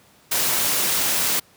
white noise, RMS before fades -21 dBFS, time 0.31-1.4 s, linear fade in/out 10 ms, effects pink hiss -54 dBFS RMS until 1.56 s + high-pass 100 Hz 12 dB/octave

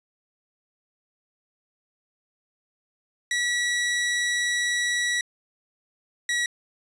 sawtooth tone pair in turn, 1936 / 1923.7 Hz, B6 / B6, -35 / -46 cents, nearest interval unison, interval 11 cents, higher first, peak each -19 dBFS, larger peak neither, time 3.31-5.21 / 6.29-6.46 s, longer first, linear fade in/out 2 ms, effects resampled to 22050 Hz

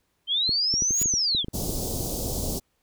sine linear two-way sweep, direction up then down, 3091 to 6910 to 3091 Hz, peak -21 dBFS, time 0.27-1.45 s, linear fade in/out 50 ms, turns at 1.03 s
clicks, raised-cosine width 3 ms, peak -20 dBFS, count 12, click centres 0.493 / 0.74 / 0.822 / 0.908 / 1.016 / 1.058 / 1.139 / 1.349 / 1.445 / 1.484 / 1.636 / 1.694 s
blue noise with exponential growth, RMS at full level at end -27 dBFS, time 0.86-1.03 s, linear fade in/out 2 ms, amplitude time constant 36 ms
pink band-stop noise, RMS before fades -29 dBFS, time 1.53-2.6 s, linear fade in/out 20 ms, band 680 to 4700 Hz, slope 24 dB/octave
effects pink hiss -72 dBFS RMS until 2.82 s

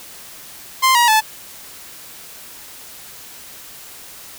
sawtooth tone with pitch steps, 1046.5 / 954.1 / 869.9 Hz, C6 / A#5 / A5, 0 / +40 / -20 cents, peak -7 dBFS, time 0.82-1.21 s, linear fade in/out 20 ms, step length 130 ms, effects white hiss -38 dBFS RMS until 4.38 s

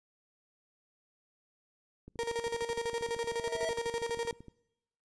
click train, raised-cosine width 3 ms, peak -35 dBFS, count 32, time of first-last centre 2.08-4.483 s, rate 12.9 Hz
35% pulse tone with tremolo, 466.2 Hz, A#4, in tune, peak -29 dBFS, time 2.19-4.31 s, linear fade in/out 0 ms, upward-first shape square, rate 12 Hz, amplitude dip 65%
square tone with exponential growth, 651 Hz, E5, 22 cents flat, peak -31 dBFS, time 3.18-3.69 s, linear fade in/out 0 ms, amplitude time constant 110 ms
effects noise-tail reverb RT60 0.9 s tail -24 dB re dry + resampled to 22050 Hz

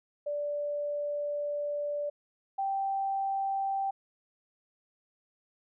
sine tone pair in turn, 584 / 781.8 Hz, D5 / G5, -10 / -5 cents, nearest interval perfect fourth, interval 505 cents, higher second, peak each -30 / -28 dBFS, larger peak second, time 0.26-2.1 / 2.58-3.91 s, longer first, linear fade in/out 10 ms, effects none

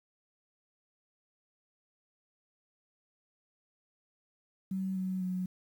sine tone with pitch steps, 190.1 / 186.94 / 183.84 Hz, F#3 / F#3 / F#3, +47 / +18 / -11 cents, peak -31 dBFS, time 4.71-5.46 s, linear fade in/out 5 ms, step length 250 ms, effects 10-bit

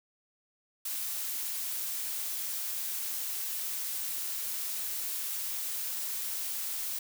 blue noise, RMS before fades -35 dBFS, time 0.85-6.99 s, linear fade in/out 5 ms, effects none

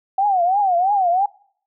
sine tone with vibrato, 754 Hz, F#5, 32 cents sharp, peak -14 dBFS, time 0.18-1.26 s, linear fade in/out 5 ms, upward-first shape triangle, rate 3 Hz, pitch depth 190 cents each way, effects noise-tail reverb RT60 0.6 s tail -25 dB re dry

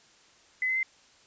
sine tone with pitch steps, 2023 / 2050 / 2077 Hz, B6 / C7 / C7, +41 / -36 / -13 cents, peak -25 dBFS, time 0.62-0.83 s, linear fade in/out 2 ms, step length 70 ms, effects white hiss -59 dBFS RMS until 1.26 s + resampled to 16000 Hz

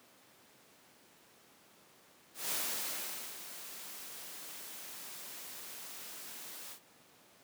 white noise with ADSR envelope, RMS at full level -35 dBFS, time 2.34-6.8 s, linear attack 170 ms, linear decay 840 ms, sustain -12 dB, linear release 88 ms, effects pink hiss -62 dBFS RMS until 7.43 s + high-pass 200 Hz 12 dB/octave

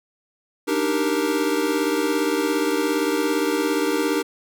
square chord, Eb major seventh, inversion third, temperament equal, 293.7 / 311.1 / 392 / 466.2 Hz, D4 / Eb4 / G4 / Bb4, 0 / 0 / 0 / 0 cents, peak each -26 dBFS, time 0.67-4.23 s, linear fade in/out 20 ms, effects none

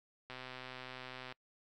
click train, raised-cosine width 0.3 ms, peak -30 dBFS, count 132, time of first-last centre 0.3-1.323 s, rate 128 Hz, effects noise-tail reverb RT60 0.1 s tail -26 dB re dry

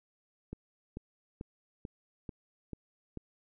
click train, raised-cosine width 3 ms, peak -27 dBFS, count 7, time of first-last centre 0.53-3.173 s, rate 2.27 Hz, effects none

